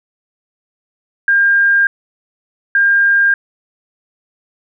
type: tone pair in turn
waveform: sine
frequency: 1605 / 1605 Hz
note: G6 / G6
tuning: +40 / +40 cents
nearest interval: unison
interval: 0 cents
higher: neither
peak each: -8 dBFS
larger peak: neither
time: 1.28-1.87 / 2.75-3.34 s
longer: neither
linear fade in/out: 2 ms
effects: none